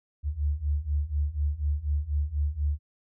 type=beating tone pair; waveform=sine; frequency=71.2 / 75.3 Hz; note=C#2 / D2; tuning=+47 / +44 cents; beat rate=4.1 Hz; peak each=-29 / -27 dBFS; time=0.23-2.79 s; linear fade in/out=50 ms; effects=none